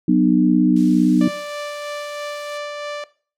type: chord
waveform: sine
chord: B major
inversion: second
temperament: equal with one note detuned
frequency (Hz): 185 / 246.9 / 304.4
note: F#3 / B3 / D#4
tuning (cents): 0 / 0 / -38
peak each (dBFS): -16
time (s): 0.08-1.28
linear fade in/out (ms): 5
type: noise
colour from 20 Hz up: violet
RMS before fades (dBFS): -29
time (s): 0.76-2.58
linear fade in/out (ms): 5
type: tone with tremolo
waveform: sawtooth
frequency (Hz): 587.3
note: D5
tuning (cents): 0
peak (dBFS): -21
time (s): 1.21-3.04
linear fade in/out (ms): 2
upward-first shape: sine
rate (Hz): 3.1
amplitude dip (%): 25
effects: noise-tail reverb RT60 0.4 s tail -18 dB re dry + low-pass 5000 Hz 12 dB/octave